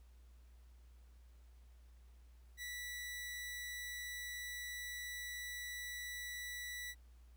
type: tone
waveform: sawtooth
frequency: 1959 Hz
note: B6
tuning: 15 cents flat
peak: -40 dBFS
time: 2.57-6.95 s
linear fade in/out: 50 ms
effects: added 60 Hz sine -58 dBFS peak until 7.36 s + pink hiss -75 dBFS RMS until 7.36 s